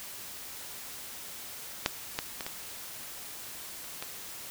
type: clicks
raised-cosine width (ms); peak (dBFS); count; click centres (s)
0.2; -7 / -12 / -18 / -18 / -28 / -18; 6; 1.861 / 2.189 / 2.408 / 2.465 / 3.843 / 4.025
effects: white hiss -43 dBFS RMS until 4.5 s